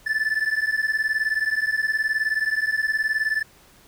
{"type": "beating tone pair", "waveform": "triangle", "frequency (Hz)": [1742, 1761], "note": ["A6", "A6"], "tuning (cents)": [-18, 1], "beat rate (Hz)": 19, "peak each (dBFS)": -22, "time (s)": [0.06, 3.43], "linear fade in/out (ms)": 10, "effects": ["pink hiss -53 dBFS RMS until 3.87 s"]}